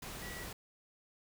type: tone in noise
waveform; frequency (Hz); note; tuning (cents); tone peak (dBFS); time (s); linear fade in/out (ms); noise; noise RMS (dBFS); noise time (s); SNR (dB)
sine; 1941; B6; -31; -47; 0.22-0.44; 5; pink; -45; 0.02-0.53; -5
effects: none